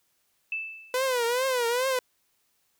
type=tone with exponential decay; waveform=sine; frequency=2637 Hz; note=E7; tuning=in tune; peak=-26 dBFS; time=0.52-1.17 s; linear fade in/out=2 ms; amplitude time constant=140 ms
type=tone with vibrato; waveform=sawtooth; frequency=497.3 Hz; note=B4; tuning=12 cents sharp; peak=-20 dBFS; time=0.94-1.99 s; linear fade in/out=2 ms; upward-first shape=triangle; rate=2.4 Hz; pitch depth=140 cents each way
effects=white hiss -71 dBFS RMS until 2.79 s